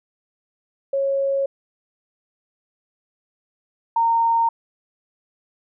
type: tone pair in turn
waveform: sine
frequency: 549 / 920.4 Hz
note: C#5 / A#5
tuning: -17 / -22 cents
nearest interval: major sixth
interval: 895 cents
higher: second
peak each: -18 / -15 dBFS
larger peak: second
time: 0.93-1.46 / 3.96-4.49 s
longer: neither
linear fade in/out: 5 ms
effects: none